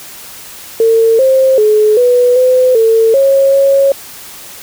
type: tone with pitch steps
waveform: sine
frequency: 452.4 / 528 / 426.2 / 492.2 / 509 / 449.6 / 546 / 550 Hz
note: A4 / C5 / G#4 / B4 / C5 / A4 / C#5 / C#5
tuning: +48 / +16 / +45 / -6 / -48 / +37 / -26 / -14 cents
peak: -5 dBFS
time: 0.8-3.92 s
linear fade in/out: 2 ms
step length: 390 ms
effects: white hiss -31 dBFS RMS until 4.62 s